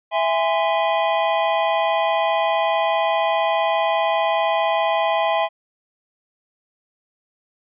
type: chord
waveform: square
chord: E augmented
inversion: none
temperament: just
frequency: 659.3 / 824.1 / 1030.1 Hz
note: E5 / G#5 / B#5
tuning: 0 / -14 / -27 cents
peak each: -21 / -22 / -25 dBFS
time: 0.11-5.49 s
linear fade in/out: 50 ms
effects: resampled to 8000 Hz